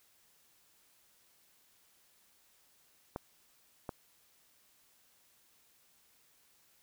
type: clicks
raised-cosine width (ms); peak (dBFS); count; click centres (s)
1; -23 / -24; 2; 3.161 / 3.892
effects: white hiss -68 dBFS RMS until 6.82 s

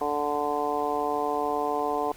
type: harmonic tone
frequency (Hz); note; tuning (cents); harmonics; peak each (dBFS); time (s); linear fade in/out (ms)
146.83; D3; 0; 2 / 3 / 4 / 5 / 6 / 7; -35 / -30 / -35 / -29 / -33 / -32; 0.01-2.12; 2
effects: pink hiss -50 dBFS RMS until 2.16 s

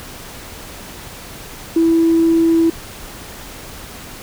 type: tone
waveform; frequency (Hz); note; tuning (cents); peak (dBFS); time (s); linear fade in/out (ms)
sine; 329.6; E4; 0; -9; 1.76-2.7; 5
effects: tanh soft clip ceiling -5 dBFS + pink hiss -34 dBFS RMS until 4.22 s

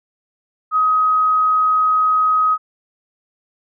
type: tone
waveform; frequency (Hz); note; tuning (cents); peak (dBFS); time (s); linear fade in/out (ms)
sine; 1262; D#6; +24; -12; 0.71-2.58; 50
effects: none

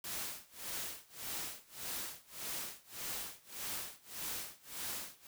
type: noise with tremolo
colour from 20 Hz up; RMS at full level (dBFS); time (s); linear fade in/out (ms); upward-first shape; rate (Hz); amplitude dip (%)
white; -40; 0.04-5.27; 2; sine; 1.7; 95
effects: none

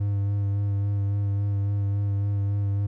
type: tone with vibrato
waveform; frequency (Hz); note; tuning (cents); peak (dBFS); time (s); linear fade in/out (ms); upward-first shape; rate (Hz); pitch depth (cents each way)
triangle; 100.6; G2; +45; -20; 0-2.87; 10; sine; 3.6; 18
effects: none

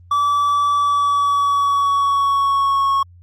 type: tone with pitch glide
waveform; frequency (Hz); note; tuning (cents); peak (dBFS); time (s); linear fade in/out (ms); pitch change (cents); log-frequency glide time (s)
triangle; 1154 to 1100; D6 to C#6; -31 to -14; -12; 0.11-3.03; 5; -83; 0.76-2.92
effects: added 88 Hz sine -42 dBFS peak until 3.22 s + Opus 32 kbps

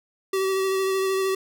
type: tone with vibrato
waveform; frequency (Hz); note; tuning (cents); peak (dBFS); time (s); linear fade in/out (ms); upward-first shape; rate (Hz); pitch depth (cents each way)
square; 383.3; G4; -39; -22; 0.33-1.35; 5; sine; 13; 17
effects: none

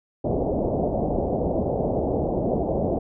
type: low-pass noise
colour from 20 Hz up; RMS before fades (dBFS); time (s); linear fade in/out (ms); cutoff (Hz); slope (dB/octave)
white; -24; 0.24-2.99; 10; 710; 48
effects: none

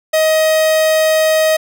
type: tone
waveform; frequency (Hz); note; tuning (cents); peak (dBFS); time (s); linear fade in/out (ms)
45% pulse; 630; D#5; +21; -10; 0.13-1.57; 10
effects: none

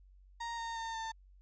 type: tone with pitch steps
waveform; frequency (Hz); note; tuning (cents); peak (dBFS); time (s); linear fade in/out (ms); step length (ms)
35% pulse; 932.3 / 920 / 907.9 / 895.9; A#5 / A#5 / A#5 / A5; 0 / -23 / -46 / +31; -36; 0.4-1.12; 10; 180
effects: added 47 Hz sine -57 dBFS peak until 1.41 s + resampled to 16000 Hz

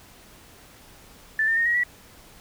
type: tone with pitch steps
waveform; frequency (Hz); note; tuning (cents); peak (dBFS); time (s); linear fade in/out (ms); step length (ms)
sine; 1760 / 1804.3 / 1849.6 / 1896.2 / 1943.8; A6 / A6 / A#6 / A#6 / B6; 0 / +43 / -14 / +29 / -28; -19; 1.39-1.835; 2; 89
effects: pink hiss -50 dBFS RMS until 2.4 s

